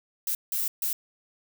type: noise bursts at uneven times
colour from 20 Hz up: violet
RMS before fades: -28 dBFS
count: 3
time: 0.27-0.35 / 0.52-0.68 / 0.82-0.93 s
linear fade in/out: 2 ms
effects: none